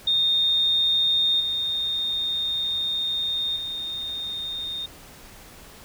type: tone with level steps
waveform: sine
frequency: 3667 Hz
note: A#7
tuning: 29 cents flat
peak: -18 / -23 / -28 dBFS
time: 0.07-4.86 s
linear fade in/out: 5 ms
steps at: 1.4 / 3.56 s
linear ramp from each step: 5 ms
effects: pink hiss -46 dBFS RMS until 5.84 s